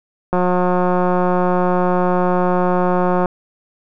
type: click train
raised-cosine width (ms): 1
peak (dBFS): -4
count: 528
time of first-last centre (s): 0.33-3.258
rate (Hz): 180
effects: none